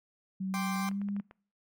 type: tone with pitch glide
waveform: sine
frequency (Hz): 190 to 201.3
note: F#3 to G3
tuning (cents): +46 to +46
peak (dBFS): -31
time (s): 0.4-1.21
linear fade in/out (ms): 10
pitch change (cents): +100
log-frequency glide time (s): 0.77-1.01
type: chord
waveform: 30% pulse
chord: G suspended fourth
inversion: none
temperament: equal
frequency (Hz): 784 / 1046.5 / 1174.7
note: G5 / C6 / D6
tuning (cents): 0 / 0 / 0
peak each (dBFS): -36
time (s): 0.54-0.89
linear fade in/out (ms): 0
type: clicks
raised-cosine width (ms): 0.5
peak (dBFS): -35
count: 8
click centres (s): 0.76 / 0.797 / 0.914 / 1.016 / 1.087 / 1.165 / 1.199 / 1.311
effects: noise-tail reverb RT60 0.5 s tail -25 dB re dry + MP3 96 kbps